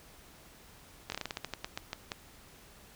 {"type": "slowing click train", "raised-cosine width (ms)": 0.2, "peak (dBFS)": -18, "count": 14, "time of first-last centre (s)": [1.1, 2.118], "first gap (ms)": 21, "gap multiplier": 1.2, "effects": ["pink hiss -56 dBFS RMS until 2.95 s"]}